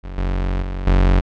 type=tone with level steps; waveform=40% pulse; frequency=46.2 Hz; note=F#1; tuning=2 cents flat; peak=-27 / -17 / -22 / -10 dBFS; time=0.03-1.21 s; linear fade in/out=20 ms; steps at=0.18 / 0.62 / 0.87 s; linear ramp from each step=2 ms; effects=low-pass 3000 Hz 12 dB/octave

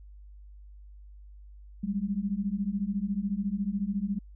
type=beating tone pair; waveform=sine; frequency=192.3 / 206.3 Hz; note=G3 / G#3; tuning=-33 / -11 cents; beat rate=14 Hz; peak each=-31 / -30 dBFS; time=1.83-4.19 s; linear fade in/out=10 ms; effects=added 50 Hz sine -46 dBFS peak until 4.35 s

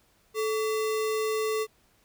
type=tone with sample-and-hold; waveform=sine; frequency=435.3 Hz; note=A4; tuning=19 cents flat; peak=-25 dBFS; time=0.34-1.67 s; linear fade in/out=50 ms; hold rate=1575 Hz; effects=pink hiss -65 dBFS RMS until 2.04 s

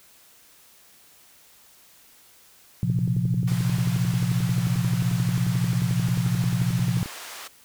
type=chord; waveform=sine; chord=Bb suspended second; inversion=none; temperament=equal; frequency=116.54 / 130.81 / 174.61 Hz; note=Bb2 / C3 / F3; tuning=0 / 0 / 0 cents; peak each=-25 dBFS; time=2.83-7.03 s; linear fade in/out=0 ms
type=click train; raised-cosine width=3 ms; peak=-23 dBFS; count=48; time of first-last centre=2.9-7.059 s; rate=11.3 Hz
type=band-pass noise; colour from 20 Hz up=pink; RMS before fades=-39 dBFS; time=3.47-7.48 s; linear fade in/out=10 ms; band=790 to 15000 Hz; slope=12 dB/octave
effects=white hiss -54 dBFS RMS until 7.64 s

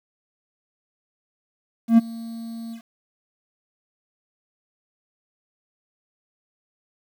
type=tone with ADSR envelope; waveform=triangle; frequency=229 Hz; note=A#3; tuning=31 cents flat; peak=-6 dBFS; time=1.88-2.82 s; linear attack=100 ms; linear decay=20 ms; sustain=-23 dB; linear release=95 ms; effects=8-bit

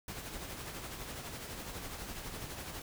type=noise with tremolo; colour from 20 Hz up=pink; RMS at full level=-42 dBFS; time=0.08-2.82 s; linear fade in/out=2 ms; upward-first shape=sine; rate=12 Hz; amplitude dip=40%; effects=none

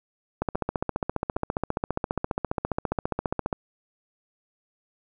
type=two click trains; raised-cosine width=1 ms; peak=-22 / -11 dBFS; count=4 / 47; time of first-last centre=0.55-2.989 / 0.42-3.528 s; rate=1.23 / 14.8 Hz; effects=none

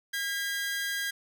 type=tone pair together; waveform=sawtooth; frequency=1622.3 / 1975.5 Hz; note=G#6 / B6; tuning=-41 / 0 cents; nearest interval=minor third; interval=341 cents; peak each=-27 / -34 dBFS; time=0.13-1.11 s; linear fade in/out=10 ms; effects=none

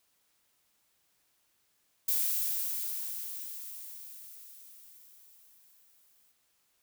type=noise with exponential decay; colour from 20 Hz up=violet; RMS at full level=-28 dBFS; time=2.08-6.32 s; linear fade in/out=5 ms; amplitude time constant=920 ms; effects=white hiss -73 dBFS RMS until 6.82 s

